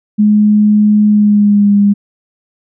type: tone with pitch glide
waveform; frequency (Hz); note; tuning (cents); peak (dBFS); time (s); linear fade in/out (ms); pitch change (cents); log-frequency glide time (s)
sine; 210 to 202.7; G#3 to G#3; +19 to -42; -5; 0.18-1.94; 20; -61; 1.08-1.74
effects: none